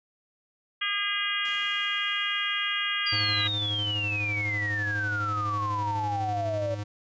harmonic tone, 407.1 Hz, G#4, 35 cents flat, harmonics 3 / 4 / 5 / 6 / 7 / 8, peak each -35 / -33 / -32 / -36 / -32 / -32 dBFS, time 0.81-3.48 s, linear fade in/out 10 ms
white noise with exponential decay, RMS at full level -45 dBFS, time 1.45-4.49 s, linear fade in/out 1 ms, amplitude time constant 660 ms
sine exponential sweep, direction down, 4831 to 567 Hz, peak -27 dBFS, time 3.06-6.75 s, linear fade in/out 10 ms
square tone with tremolo, 103.83 Hz, G#2, in tune, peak -31 dBFS, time 3.12-6.84 s, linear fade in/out 10 ms, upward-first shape square, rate 12 Hz, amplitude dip 30%
effects resampled to 16000 Hz

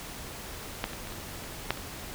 clicks, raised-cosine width 0.3 ms, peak -12 / -24 / -25 / -25 / -26 / -9 / -24 dBFS, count 7, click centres 0.841 / 0.933 / 1.072 / 1.123 / 1.438 / 1.706 / 1.774 s, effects pink hiss -41 dBFS RMS until 2.14 s

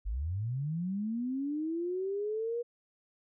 sine linear sweep, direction up, 44.45 to 481.6 Hz, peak -31 dBFS, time 0.05-2.63 s, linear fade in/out 20 ms, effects none

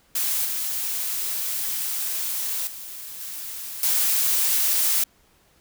blue noise with level steps, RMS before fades -24 / -27 / -37 / -34 / -21 dBFS, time 0.15-5.04 s, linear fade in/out 5 ms, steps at 0.45 / 2.67 / 3.2 / 3.83 s, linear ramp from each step 2 ms, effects pink hiss -60 dBFS RMS until 5.6 s

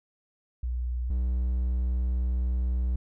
sine / triangle tone pair in turn, 61 / 61.89 Hz, B1 / B1, -21 / +4 cents, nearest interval unison, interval 25 cents, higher second, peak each -27 / -22 dBFS, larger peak second, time 0.63-1.1 / 1.1-2.96 s, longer second, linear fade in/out 5 ms, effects none

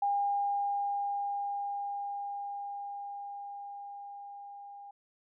sine tone with level ramp, 807 Hz, G#5, 50 cents flat, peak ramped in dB -26 to -45 dBFS, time 0.02-4.91 s, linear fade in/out 5 ms, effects none

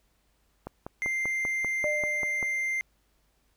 click train, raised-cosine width 1 ms, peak -22 dBFS, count 10, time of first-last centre 0.67-2.428 s, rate 5.12 Hz
triangle tone, 2093 Hz, C7, in tune, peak -25 dBFS, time 1.02-2.81 s, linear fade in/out 0 ms
sine tone with exponential decay, 600 Hz, D5, 37 cents sharp, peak -26 dBFS, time 1.84-2.81 s, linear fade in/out 5 ms, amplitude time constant 210 ms
effects added 50 Hz sine -70 dBFS peak until 3.56 s + pink hiss -71 dBFS RMS until 3.56 s

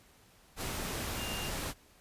sine tone in noise, 2803 Hz, F7, 6 cents sharp, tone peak -41 dBFS, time 1.16-1.52 s, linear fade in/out 50 ms, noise pink, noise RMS -37 dBFS, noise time 0.56-1.74 s, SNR -7 dB, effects pink hiss -62 dBFS RMS until 2 s + resampled to 32000 Hz

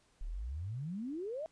sine exponential sweep, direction up, 32.78 to 659.3 Hz, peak -37 dBFS, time 0.21-1.46 s, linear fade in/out 0 ms, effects pink hiss -70 dBFS RMS until 1.51 s + resampled to 22050 Hz

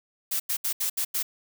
blue noise bursts at uneven times, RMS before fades -27 dBFS, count 6, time 0.31-0.4 / 0.49-0.57 / 0.64-0.73 / 0.8-0.9 / 0.97-1.05 / 1.14-1.23 s, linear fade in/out 10 ms, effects none

